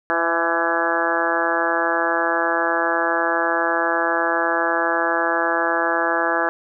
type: harmonic tone with a mistuned harmonic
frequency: 168 Hz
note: E3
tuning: 33 cents sharp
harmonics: 2 / 3 / 4 / 5 / 6 / 7 / 8 / 9 / 10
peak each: -27 / -27 / -25 / -26 / -28 / -27 / -27 / -27 / -24 dBFS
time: 0.1-6.49 s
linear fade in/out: 0 ms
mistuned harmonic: 4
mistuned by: -19 cents
effects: none